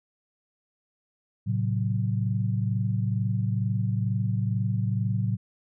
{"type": "chord", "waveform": "sine", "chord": "F# diminished", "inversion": "first", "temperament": "just", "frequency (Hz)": [111, 133.2, 185], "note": ["A2", "C3", "F#3"], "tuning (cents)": [16, 31, 0], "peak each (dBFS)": [-25, -30, -30], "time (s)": [1.46, 5.37], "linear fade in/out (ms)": 20, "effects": []}